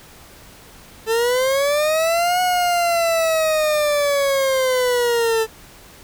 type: linear two-way sweep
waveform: 40% pulse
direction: up then down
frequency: 440 to 731 to 440 Hz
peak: -15 dBFS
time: 1.06-5.47 s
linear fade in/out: 50 ms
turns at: 2.41 s
effects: pink hiss -44 dBFS RMS until 6.03 s